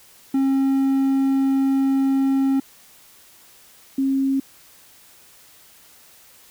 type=tone pair in turn; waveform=triangle / sine; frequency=270.1 / 270.1 Hz; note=C#4 / C#4; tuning=-45 / -45 cents; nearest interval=unison; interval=0 cents; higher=neither; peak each=-14 / -17 dBFS; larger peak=first; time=0.34-2.6 / 3.98-4.4 s; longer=first; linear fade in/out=5 ms; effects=white hiss -50 dBFS RMS until 6.5 s